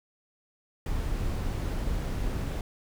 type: noise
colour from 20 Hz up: brown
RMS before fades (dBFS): -30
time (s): 0.86-2.61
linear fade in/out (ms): 2
effects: none